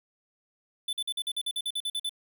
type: tone bursts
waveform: square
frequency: 3505 Hz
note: A7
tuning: 7 cents flat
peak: -29 dBFS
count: 13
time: 0.88-2.094 s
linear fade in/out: 5 ms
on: 50 ms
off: 47 ms
effects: none